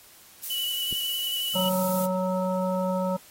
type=noise; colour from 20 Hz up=violet; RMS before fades=-32 dBFS; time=0.43-2.06 s; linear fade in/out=5 ms
type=tone with vibrato; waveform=sine; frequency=2960 Hz; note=F#7; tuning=in tune; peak=-27 dBFS; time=0.5-1.69 s; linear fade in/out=5 ms; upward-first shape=square; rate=11 Hz; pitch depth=14 cents each way
type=click; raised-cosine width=3 ms; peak=-26 dBFS; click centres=0.927 s
type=harmonic tone; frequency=185.5 Hz; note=F#3; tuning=5 cents sharp; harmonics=1 / 3 / 5 / 7; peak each=-27 / -27 / -32 / -37 dBFS; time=1.55-3.17 s; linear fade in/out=10 ms
effects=white hiss -52 dBFS RMS until 3.3 s + AAC 48 kbps